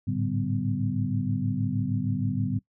sine tone cluster, 104.7 / 111.1 / 143.6 / 191.7 / 252.1 Hz, G#2 / A2 / D3 / G3 / B3, +15 / +17 / -39 / -38 / +36 cents, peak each -31 dBFS, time 0.07-2.59 s, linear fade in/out 10 ms, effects noise-tail reverb RT60 0.1 s tail -20 dB re dry

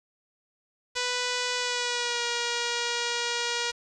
5% pulse tone with pitch glide, 494.4 to 475.9 Hz, B4 to A#4, +2 to +36 cents, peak -15 dBFS, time 0.95-3.72 s, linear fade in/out 20 ms, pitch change -66 cents, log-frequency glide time 1.58-2.23 s, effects resampled to 22050 Hz + 8-bit

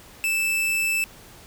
45% pulse tone, 2637 Hz, E7, in tune, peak -21 dBFS, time 0.24-1.04 s, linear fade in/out 0 ms, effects pink hiss -47 dBFS RMS until 1.46 s

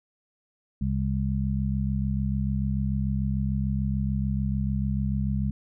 harmonic tone, 66.8 Hz, C2, 36 cents sharp, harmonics 1 / 2 / 3, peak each -28 / -28 / -28 dBFS, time 0.81-5.51 s, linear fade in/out 5 ms, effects none

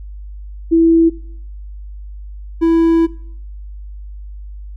sine / triangle tone pair in turn, 330.2 / 330.2 Hz, E4 / E4, +3 / +3 cents, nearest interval unison, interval 0 cents, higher neither, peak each -7 / -7 dBFS, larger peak neither, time 0.71-1.1 / 2.61-3.07 s, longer second, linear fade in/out 20 ms, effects noise-tail reverb RT60 0.6 s tail -20 dB re dry + added 50 Hz sine -28 dBFS peak until 4.76 s

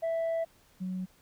sine tone pair in turn, 659.3 / 185.01 Hz, E5 / F#3, 0 / 0 cents, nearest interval octave + minor seventh, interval 2200 cents, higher first, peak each -25 / -31 dBFS, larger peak first, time 0.02-0.45 / 0.8-1.06 s, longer first, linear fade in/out 20 ms, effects tanh soft clip ceiling -27 dBFS + pink hiss -63 dBFS RMS until 1.21 s

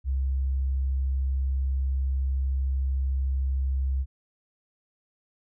sine tone, 66.6 Hz, C2, 31 cents sharp, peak -23 dBFS, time 0.04-4.06 s, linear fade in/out 50 ms, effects none

